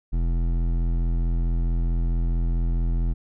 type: tone with hard clipping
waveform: triangle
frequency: 42.28 Hz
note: E1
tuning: 45 cents sharp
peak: -22 dBFS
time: 0.12-3.14 s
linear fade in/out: 20 ms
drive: 16 dB
effects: none